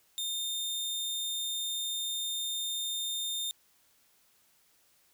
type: tone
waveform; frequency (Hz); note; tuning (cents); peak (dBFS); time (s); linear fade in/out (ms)
sawtooth; 3633; A#7; -45; -29; 0.18-3.51; 0
effects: white hiss -67 dBFS RMS until 5.13 s